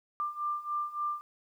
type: beating tone pair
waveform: sine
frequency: 1187 / 1190.5 Hz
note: D6 / D6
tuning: +18 / +23 cents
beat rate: 3.5 Hz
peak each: -36 / -33 dBFS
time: 0.2-1.21 s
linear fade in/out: 0 ms
effects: 11-bit